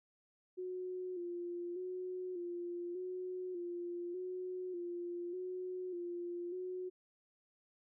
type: tone with vibrato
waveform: sine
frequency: 357.6 Hz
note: F4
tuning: 41 cents sharp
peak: -39 dBFS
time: 0.57-6.9 s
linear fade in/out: 20 ms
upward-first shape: square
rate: 0.84 Hz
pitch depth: 43 cents each way
effects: none